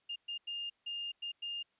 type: tone bursts at uneven times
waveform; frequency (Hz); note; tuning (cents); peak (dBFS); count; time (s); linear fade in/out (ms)
sine; 2819; F7; +16; -37; 6; 0.09-0.16 / 0.28-0.38 / 0.47-0.7 / 0.86-1.12 / 1.22-1.32 / 1.42-1.63; 10
effects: white hiss -75 dBFS RMS until 1.79 s + resampled to 8000 Hz

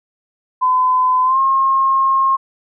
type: tone with pitch glide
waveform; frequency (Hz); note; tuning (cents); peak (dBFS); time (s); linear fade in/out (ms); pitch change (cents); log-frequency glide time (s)
sine; 1016 to 1073.3; B5 to C6; +49 to +44; -11; 0.61-2.37; 20; +95; 1.24-1.39
effects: none

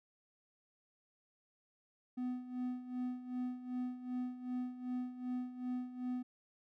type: tone with tremolo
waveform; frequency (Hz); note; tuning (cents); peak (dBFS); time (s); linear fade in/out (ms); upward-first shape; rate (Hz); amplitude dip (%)
triangle; 250; B3; +21; -33; 2.17-6.23; 10; sine; 2.6; 75
effects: none

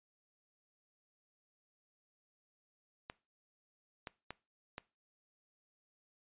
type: clicks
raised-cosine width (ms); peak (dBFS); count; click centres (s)
0.3; -26; 4; 3.099 / 4.072 / 4.306 / 4.781
effects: noise-tail reverb RT60 0.3 s tail -21 dB re dry + resampled to 8000 Hz

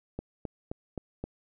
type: click train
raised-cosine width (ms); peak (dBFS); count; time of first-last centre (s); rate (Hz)
2; -21; 5; 0.19-1.24; 3.81
effects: none

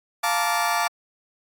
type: chord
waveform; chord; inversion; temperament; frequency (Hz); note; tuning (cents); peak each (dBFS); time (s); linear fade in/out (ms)
30% pulse; Bb major seventh; second; just; 699.2 / 874.1 / 932.3 / 1165.4; F5 / A5 / Bb5 / D6; +2 / -12 / 0 / -14; -23 / -23 / -27 / -23; 0.23-0.88; 10
effects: AAC 64 kbps

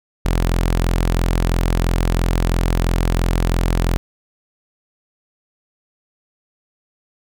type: tone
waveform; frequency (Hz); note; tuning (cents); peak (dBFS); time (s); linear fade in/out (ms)
sawtooth; 42.98; F1; -27; -11; 0.25-3.97; 0
effects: none

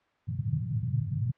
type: band-pass noise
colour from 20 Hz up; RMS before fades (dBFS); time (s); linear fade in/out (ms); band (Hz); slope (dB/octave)
white; -30; 0.27-1.32; 20; 100 to 150; 48
effects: white hiss -68 dBFS RMS until 1.37 s + low-pass 2000 Hz 12 dB/octave

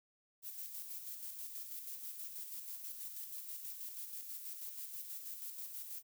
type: noise with tremolo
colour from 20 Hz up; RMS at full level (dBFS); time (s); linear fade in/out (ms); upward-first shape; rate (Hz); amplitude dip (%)
violet; -45; 0.42-6.03; 50; square; 6.2; 40
effects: none

